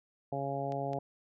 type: harmonic tone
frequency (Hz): 138.59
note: C#3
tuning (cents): 0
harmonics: 1 / 2 / 3 / 4 / 5 / 6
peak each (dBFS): -39 / -42 / -41 / -39 / -37 / -42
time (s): 0.32-0.99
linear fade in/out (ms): 5
type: clicks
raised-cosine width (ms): 0.2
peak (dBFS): -32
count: 2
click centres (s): 0.722 / 0.933
effects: none